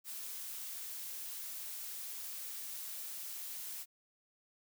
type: noise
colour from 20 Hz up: blue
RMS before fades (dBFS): -44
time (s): 0.04-3.86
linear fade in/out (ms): 50
effects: none